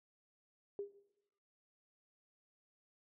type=tone with exponential decay; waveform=sine; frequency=403 Hz; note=G4; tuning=48 cents sharp; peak=-36 dBFS; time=0.79-1 s; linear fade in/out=1 ms; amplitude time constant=45 ms; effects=noise-tail reverb RT60 0.9 s tail -17 dB re dry